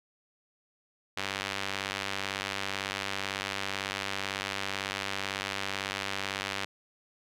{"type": "tone with band-pass filter", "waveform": "sawtooth", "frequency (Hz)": 98, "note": "G2", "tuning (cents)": 0, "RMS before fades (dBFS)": -35, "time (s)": [1.17, 6.65], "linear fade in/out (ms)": 5, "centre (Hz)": 2800, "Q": 0.92, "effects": []}